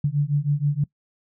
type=beating tone pair; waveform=sine; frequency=142 / 148.3 Hz; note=C#3 / D3; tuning=+42 / +17 cents; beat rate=6.3 Hz; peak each=-22 dBFS; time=0.04-0.84 s; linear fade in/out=5 ms; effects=noise-tail reverb RT60 0.1 s tail -22 dB re dry